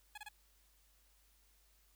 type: tone bursts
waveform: 15% pulse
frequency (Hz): 840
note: G#5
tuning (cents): +19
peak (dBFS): -40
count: 3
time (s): 0.15-0.288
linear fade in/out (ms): 5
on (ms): 28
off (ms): 27
effects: added 50 Hz sine -70 dBFS peak until 1.95 s + white hiss -72 dBFS RMS until 1.95 s